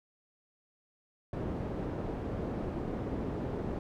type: low-pass noise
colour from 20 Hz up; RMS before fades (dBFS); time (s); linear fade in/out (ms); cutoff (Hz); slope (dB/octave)
white; -36; 1.33-3.79; 2; 380; 12
effects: none